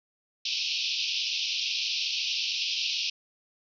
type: band-pass noise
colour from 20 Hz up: pink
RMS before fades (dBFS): -30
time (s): 0.45-3.1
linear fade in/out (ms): 5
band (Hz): 2500 to 5700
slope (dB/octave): 96
effects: none